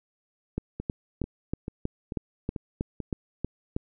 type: two click trains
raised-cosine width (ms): 3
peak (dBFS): -20 / -15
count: 6 / 11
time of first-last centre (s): 0.8-3.003 / 0.58-3.765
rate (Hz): 2.27 / 3.14
effects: none